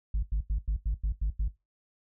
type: tone bursts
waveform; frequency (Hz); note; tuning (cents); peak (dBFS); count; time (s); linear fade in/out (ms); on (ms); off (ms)
sine; 51; G#1; -31; -22; 8; 0.14-1.48; 5; 87; 92
effects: noise-tail reverb RT60 0.2 s tail -18 dB re dry + tanh soft clip ceiling -24 dBFS